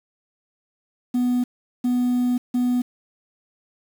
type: tone bursts at uneven times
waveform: sine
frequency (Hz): 246.9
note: B3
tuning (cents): 0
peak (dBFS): -15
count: 3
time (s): 1.14-1.44 / 1.84-2.38 / 2.54-2.82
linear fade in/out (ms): 10
effects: tanh soft clip ceiling -17 dBFS + 7-bit